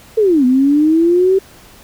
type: linear two-way sweep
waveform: sine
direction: down then up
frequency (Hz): 456.9 to 246.9 to 389.3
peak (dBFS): -8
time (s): 0.17-1.39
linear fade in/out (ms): 10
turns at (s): 0.45
effects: pink hiss -42 dBFS RMS until 1.83 s